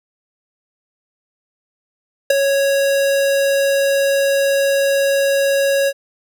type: tone with ADSR envelope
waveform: square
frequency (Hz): 553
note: C#5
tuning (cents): -4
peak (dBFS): -7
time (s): 2.3-5.93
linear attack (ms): 6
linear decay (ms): 8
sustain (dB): -7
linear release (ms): 52
effects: none